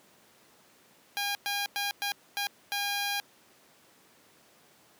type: tone bursts at uneven times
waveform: 10% pulse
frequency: 810 Hz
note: G#5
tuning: 43 cents flat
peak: -21 dBFS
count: 6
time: 1.17-1.35 / 1.46-1.66 / 1.76-1.91 / 2.02-2.12 / 2.37-2.47 / 2.72-3.2 s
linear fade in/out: 0 ms
effects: pink hiss -60 dBFS RMS until 4.99 s + high-pass 200 Hz 12 dB/octave